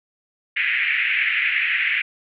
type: band-pass noise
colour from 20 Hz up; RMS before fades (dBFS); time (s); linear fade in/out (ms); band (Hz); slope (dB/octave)
pink; -21; 0.56-2.02; 10; 1800 to 2600; 48
effects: none